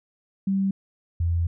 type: tone pair in turn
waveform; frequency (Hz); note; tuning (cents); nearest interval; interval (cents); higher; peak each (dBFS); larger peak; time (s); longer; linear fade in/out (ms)
sine; 194.3 / 84.82; G3 / E2; -15 / +50; octave + major second; 1435; first; -20; neither; 0.47-0.71 / 1.2-1.47; second; 5
effects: none